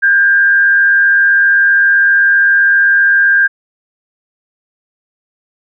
sine tone with frequency modulation, 1600 Hz, G6, 35 cents sharp, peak -6 dBFS, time 0.02-3.48 s, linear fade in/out 20 ms, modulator 92.3 Hz, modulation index 0.51, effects none

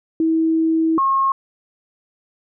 sine tone pair in turn, 323.1 / 1081.8 Hz, E4 / C#6, -35 / -43 cents, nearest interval octave + major sixth, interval 2092 cents, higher second, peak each -14 / -14 dBFS, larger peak neither, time 0.2-0.98 / 0.98-1.32 s, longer first, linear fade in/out 2 ms, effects none

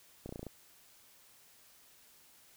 slowing click train, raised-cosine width 2 ms, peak -29 dBFS, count 7, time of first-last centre 0.26-0.467 s, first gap 32 ms, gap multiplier 1.03, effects white hiss -62 dBFS RMS until 2.56 s

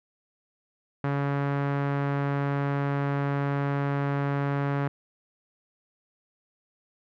sawtooth tone with low-pass filter, 141 Hz, C#3, 30 cents sharp, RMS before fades -27 dBFS, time 1.04-4.88 s, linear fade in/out 2 ms, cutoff 1600 Hz, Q 1.3, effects none

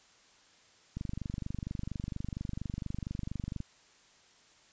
click train, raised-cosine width 5 ms, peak -24 dBFS, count 65, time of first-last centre 0.97-3.604 s, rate 24.3 Hz, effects white hiss -62 dBFS RMS until 4.72 s + resampled to 16000 Hz

